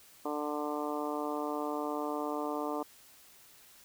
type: harmonic tone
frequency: 148.6 Hz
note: D3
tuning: 21 cents sharp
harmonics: 2 / 3 / 4 / 5 / 6 / 7 / 8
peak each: -37 / -39 / -40 / -41 / -42 / -42 / -43 dBFS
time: 0.25-2.83 s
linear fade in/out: 5 ms
effects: white hiss -58 dBFS RMS until 3.84 s